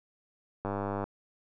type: click train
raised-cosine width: 1 ms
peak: -19 dBFS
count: 40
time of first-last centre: 0.65-1.04 s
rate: 100 Hz
effects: none